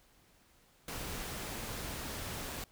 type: noise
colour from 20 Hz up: pink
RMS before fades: -41 dBFS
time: 0.88-2.64 s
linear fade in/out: 2 ms
effects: pink hiss -66 dBFS RMS until 2.71 s